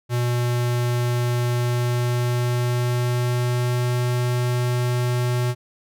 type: tone with pitch glide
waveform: square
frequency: 121.5 to 122.98 Hz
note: B2 to B2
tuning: -28 to -7 cents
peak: -20 dBFS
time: 0.09-5.55 s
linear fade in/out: 50 ms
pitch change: +21 cents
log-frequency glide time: 1.51-3.92 s
effects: none